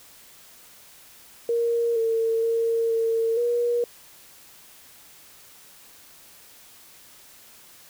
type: tone with pitch steps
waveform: sine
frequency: 467.8 / 452.9 / 458.3 / 454.3 / 477.9 Hz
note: A#4 / A#4 / A#4 / A#4 / A#4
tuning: +6 / -50 / -29 / -45 / +43 cents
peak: -20 dBFS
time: 1.49-3.84 s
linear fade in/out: 2 ms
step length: 470 ms
effects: white hiss -50 dBFS RMS until 7.89 s